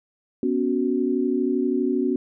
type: chord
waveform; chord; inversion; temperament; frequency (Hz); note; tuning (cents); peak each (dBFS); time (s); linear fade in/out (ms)
sine; B suspended second; none; equal with one note detuned; 246.9 / 279.4 / 370; B3 / C#4 / F#4; 0 / +14 / 0; -24; 0.43-2.16; 2
effects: none